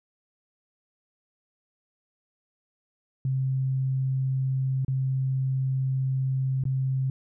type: tone with dropouts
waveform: sine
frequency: 132.3 Hz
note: C3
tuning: 20 cents sharp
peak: -23 dBFS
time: 3.25-7.1 s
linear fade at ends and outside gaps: 2 ms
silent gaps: 4.848-4.881 / 6.638-6.653 s
effects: none